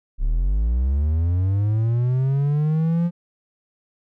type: linear sweep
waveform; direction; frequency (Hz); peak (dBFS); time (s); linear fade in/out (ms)
triangle; up; 32.7 to 174.61; -15; 0.18-3.11; 50
effects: none